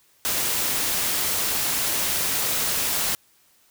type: noise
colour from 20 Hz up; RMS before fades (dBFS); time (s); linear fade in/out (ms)
white; -24; 0.25-3.15; 0
effects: white hiss -60 dBFS RMS until 3.7 s